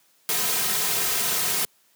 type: noise with comb filter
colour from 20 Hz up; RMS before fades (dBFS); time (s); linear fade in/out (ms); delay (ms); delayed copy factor
white; -24; 0.29-1.65; 0; 3.5; -0.85
effects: white hiss -62 dBFS RMS until 1.95 s + high-pass 150 Hz 12 dB/octave